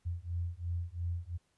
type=beating tone pair; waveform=sine; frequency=85 / 87.9 Hz; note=F2 / F2; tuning=-46 / +12 cents; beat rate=2.9 Hz; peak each=-37 / -37 dBFS; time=0.05-1.38 s; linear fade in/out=20 ms; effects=pink hiss -75 dBFS RMS until 1.57 s + resampled to 24000 Hz